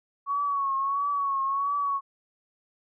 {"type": "tone with vibrato", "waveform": "sine", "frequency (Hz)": 1114, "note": "C#6", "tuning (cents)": 8, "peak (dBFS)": -24, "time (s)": [0.26, 2.01], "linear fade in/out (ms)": 50, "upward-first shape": "triangle", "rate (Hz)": 1.5, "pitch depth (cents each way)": 60, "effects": []}